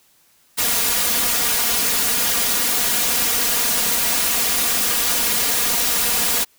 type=noise with comb filter; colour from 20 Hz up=white; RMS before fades=-19 dBFS; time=0.57-6.45 s; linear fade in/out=20 ms; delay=4.2 ms; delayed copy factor=+1; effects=white hiss -57 dBFS RMS until 6.58 s